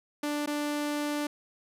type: tone with dropouts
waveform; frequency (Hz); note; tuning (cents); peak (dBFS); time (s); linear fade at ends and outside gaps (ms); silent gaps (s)
sawtooth; 294.4; D4; +4; -25; 0.23-1.27; 5; 0.461-0.473
effects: resampled to 32000 Hz + 10-bit